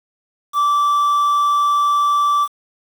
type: tone with quantisation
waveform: triangle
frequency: 1164 Hz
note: D6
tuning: 16 cents flat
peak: -11 dBFS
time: 0.53-2.48 s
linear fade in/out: 50 ms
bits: 6
effects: none